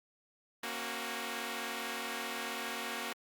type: chord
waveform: 5% pulse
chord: F# major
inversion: first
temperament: equal with one note detuned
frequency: 233.1 / 272.6 / 370 Hz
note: A#3 / C#4 / F#4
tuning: 0 / -29 / 0 cents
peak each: -29 / -32 / -30 dBFS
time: 0.63-3.13 s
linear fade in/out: 5 ms
effects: Opus 48 kbps